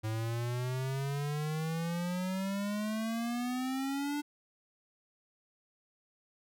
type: exponential sweep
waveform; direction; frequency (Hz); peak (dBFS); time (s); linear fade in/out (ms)
square; up; 108.3 to 295.5; -33; 0.03-4.22; 20
effects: none